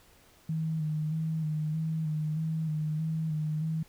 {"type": "tone with vibrato", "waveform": "sine", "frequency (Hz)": 156.7, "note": "D#3", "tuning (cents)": 13, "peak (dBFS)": -28, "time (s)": [0.49, 3.83], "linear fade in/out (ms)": 5, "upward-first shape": "square", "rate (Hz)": 1.6, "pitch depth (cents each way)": 32, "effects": ["pink hiss -60 dBFS RMS until 3.88 s"]}